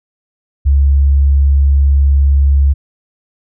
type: tone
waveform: sine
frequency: 69.6 Hz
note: C#2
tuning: 8 cents sharp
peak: -6 dBFS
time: 0.65-2.74 s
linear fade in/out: 20 ms
effects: none